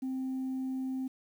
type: tone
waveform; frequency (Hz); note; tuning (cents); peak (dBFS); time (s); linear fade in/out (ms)
sine; 261.6; C4; 0; -30; 0.02-1.08; 10
effects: tanh soft clip ceiling -30 dBFS + 10-bit